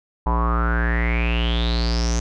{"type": "tone with low-pass filter sweep", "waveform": "square", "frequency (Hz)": 58.27, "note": "A#1", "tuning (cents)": 0, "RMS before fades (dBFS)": -20, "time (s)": [0.26, 2.2], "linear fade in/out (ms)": 5, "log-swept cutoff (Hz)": [940, 6400], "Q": 10, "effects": []}